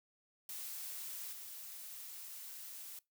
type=noise with level steps; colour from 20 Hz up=blue; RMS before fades=-45 / -49 dBFS; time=0.49-2.99 s; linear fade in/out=2 ms; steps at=1.32 s; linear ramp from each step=10 ms; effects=noise-tail reverb RT60 0.2 s tail -22 dB re dry